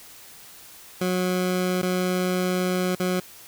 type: tone with dropouts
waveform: 20% pulse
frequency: 182.4 Hz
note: F#3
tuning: 24 cents flat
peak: -17 dBFS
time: 1.01-3.2 s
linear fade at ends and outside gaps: 5 ms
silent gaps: 1.818-1.828 / 2.952-2.999 s
effects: white hiss -46 dBFS RMS until 3.47 s